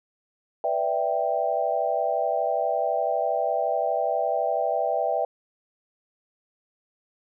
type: chord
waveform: sine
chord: E minor seventh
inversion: second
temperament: equal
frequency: 493.9 / 587.3 / 659.3 / 784 Hz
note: B4 / D5 / E5 / G5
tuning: 0 / 0 / 0 / 0 cents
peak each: -30 / -28 / -26 / -27 dBFS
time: 0.64-5.25 s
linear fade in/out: 2 ms
effects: none